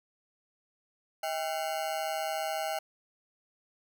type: ring-modulated tone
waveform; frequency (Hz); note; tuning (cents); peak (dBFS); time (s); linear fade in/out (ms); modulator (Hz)
40% pulse; 716; F5; +43; -27; 1.23-2.79; 5; 77
effects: none